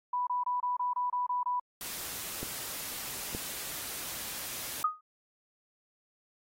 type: tone bursts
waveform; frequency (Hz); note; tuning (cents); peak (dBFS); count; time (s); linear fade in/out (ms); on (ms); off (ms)
sine; 987.8; B5; 0; -28; 9; 0.13-1.598; 5; 140; 26
type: noise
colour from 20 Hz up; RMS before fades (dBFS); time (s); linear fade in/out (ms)
white; -39; 1.81-4.83; 0
type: clicks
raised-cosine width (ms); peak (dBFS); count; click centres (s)
2; -26 / -24; 2; 2.43 / 3.349
type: tone with exponential decay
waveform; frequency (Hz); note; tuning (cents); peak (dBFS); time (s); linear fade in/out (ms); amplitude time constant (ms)
sine; 1244.5; D#6; 0; -21; 4.84-5.01; 5; 36
effects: AAC 48 kbps